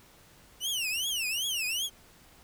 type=tone with vibrato; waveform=sawtooth; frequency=2867 Hz; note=F7; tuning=45 cents sharp; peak=-26 dBFS; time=0.6-1.9 s; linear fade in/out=50 ms; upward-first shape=triangle; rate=2.6 Hz; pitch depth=290 cents each way; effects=pink hiss -57 dBFS RMS until 2.43 s